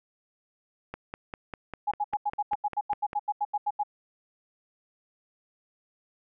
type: click train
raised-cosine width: 0.5 ms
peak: -21 dBFS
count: 12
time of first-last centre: 0.94-3.131 s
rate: 5.02 Hz
type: tone bursts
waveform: sine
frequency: 830.6 Hz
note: G#5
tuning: in tune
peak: -24 dBFS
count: 16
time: 1.87-3.835 s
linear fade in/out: 10 ms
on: 45 ms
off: 83 ms
effects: none